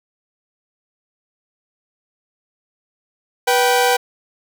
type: tone pair together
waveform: sawtooth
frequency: 489.6 / 776.2 Hz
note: B4 / G5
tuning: -15 / -17 cents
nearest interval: minor sixth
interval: 798 cents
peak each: -12 dBFS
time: 3.47-3.97 s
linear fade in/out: 10 ms
effects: none